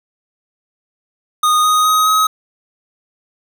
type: tone with pitch steps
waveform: square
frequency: 1235 / 1246.5 / 1258 / 1269.7 Hz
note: D#6 / D#6 / D#6 / D#6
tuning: -13 / +3 / +19 / +35 cents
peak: -11 dBFS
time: 1.43-2.27 s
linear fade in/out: 5 ms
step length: 210 ms
effects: none